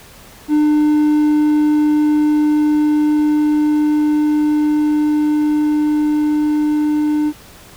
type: tone with level ramp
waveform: triangle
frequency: 300.6 Hz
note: D4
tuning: 40 cents sharp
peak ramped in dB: -8 to -11 dBFS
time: 0.48-7.33 s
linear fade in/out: 50 ms
effects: pink hiss -41 dBFS RMS until 7.76 s